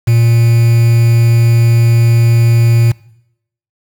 triangle tone with quantisation, 116.54 Hz, A#2, in tune, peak -4 dBFS, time 0.07-2.92 s, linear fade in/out 10 ms, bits 4, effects noise-tail reverb RT60 0.8 s tail -22 dB re dry

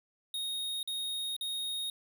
square tone bursts, 3729 Hz, A#7, in tune, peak -34 dBFS, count 3, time 0.34-1.9 s, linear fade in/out 2 ms, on 490 ms, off 45 ms, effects none

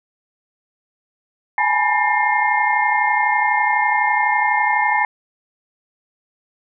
sine tone cluster, 827 / 859 / 979 / 1795 / 2122 Hz, G#5 / A5 / B5 / A6 / C7, -8 / -42 / -15 / +34 / +24 cents, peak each -21 dBFS, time 1.58-5.05 s, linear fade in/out 2 ms, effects none

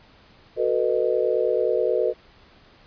sine chord, B dominant seventh, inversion second, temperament just, 370.4 / 444.5 / 493.9 / 617.4 Hz, F#4 / A4 / B4 / D#5, +2 / +18 / 0 / -14 cents, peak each -26 / -24 / -23 / -26 dBFS, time 0.56-2.14 s, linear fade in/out 50 ms, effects pink hiss -53 dBFS RMS until 2.86 s + resampled to 11025 Hz

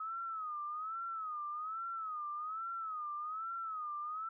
sine tone with vibrato, 1271 Hz, D#6, 36 cents sharp, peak -38 dBFS, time 0-4.29 s, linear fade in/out 5 ms, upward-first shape sine, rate 1.2 Hz, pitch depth 120 cents each way, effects none

